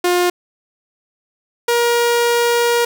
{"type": "tone pair in turn", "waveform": "sawtooth", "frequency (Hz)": [355.3, 474.3], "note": ["F4", "A#4"], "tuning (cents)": [30, 30], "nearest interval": "perfect fourth", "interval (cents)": 500, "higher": "second", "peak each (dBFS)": -9, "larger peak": "neither", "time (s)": [[0.04, 0.3], [1.68, 2.85]], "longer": "second", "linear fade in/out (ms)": 5, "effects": []}